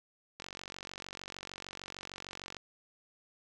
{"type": "click train", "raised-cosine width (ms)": 0.2, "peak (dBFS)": -25, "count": 102, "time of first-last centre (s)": [0.4, 2.567], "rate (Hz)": 46.6, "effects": []}